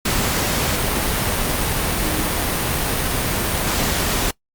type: tone in noise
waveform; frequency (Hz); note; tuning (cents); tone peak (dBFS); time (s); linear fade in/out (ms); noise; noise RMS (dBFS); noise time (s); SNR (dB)
sine; 311.1; D#4; 0; -25; 2.02-2.23; 5; pink; -20; 0.05-4.31; -8
effects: noise-tail reverb RT60 0.1 s tail -22 dB re dry + Opus 48 kbps